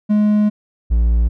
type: tone pair in turn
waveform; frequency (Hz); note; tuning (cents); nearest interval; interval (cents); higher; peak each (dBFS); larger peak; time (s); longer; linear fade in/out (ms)
triangle; 210 / 57.45; G#3 / A#1; +19 / -25; octave + minor seventh; 2244; first; -9; neither; 0.09-0.5 / 0.9-1.29; first; 20
effects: none